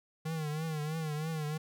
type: tone with vibrato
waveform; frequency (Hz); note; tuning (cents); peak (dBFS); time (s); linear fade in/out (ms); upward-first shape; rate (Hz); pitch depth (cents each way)
square; 155.56; D#3; 0; -34; 0.25-1.58; 10; triangle; 3.1; 93
effects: none